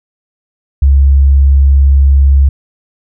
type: tone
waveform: sine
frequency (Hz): 68.8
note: C#2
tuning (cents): -12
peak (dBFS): -3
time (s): 0.82-2.49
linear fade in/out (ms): 5
effects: none